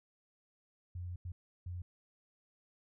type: tone bursts at uneven times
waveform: sine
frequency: 88.8 Hz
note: F2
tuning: 29 cents sharp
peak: -39 dBFS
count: 3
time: 0.95-1.16 / 1.25-1.32 / 1.66-1.82 s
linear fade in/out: 5 ms
effects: none